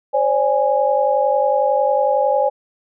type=tone cluster; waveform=sine; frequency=527 / 578 / 827 Hz; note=C5 / D5 / G#5; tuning=+12 / -28 / -8 cents; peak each=-18 dBFS; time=0.13-2.5 s; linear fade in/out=20 ms; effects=none